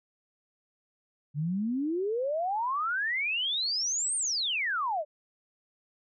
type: exponential two-way sweep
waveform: sine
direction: up then down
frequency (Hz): 140 to 8990 to 571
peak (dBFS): -27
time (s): 1.34-5.05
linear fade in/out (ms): 50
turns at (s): 4.16
effects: none